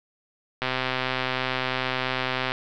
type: click train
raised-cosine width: 0.3 ms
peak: -9 dBFS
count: 246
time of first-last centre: 0.62-2.519 s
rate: 129 Hz
effects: low-pass 5000 Hz 12 dB/octave